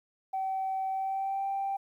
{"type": "tone with pitch glide", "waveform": "sine", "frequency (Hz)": [766, 784.8], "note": ["G5", "G5"], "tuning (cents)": [-40, 2], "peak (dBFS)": -28, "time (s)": [0.33, 1.77], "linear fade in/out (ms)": 10, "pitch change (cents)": 42, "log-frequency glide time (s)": [0.89, 1.47], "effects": ["tanh soft clip ceiling -25 dBFS", "11-bit"]}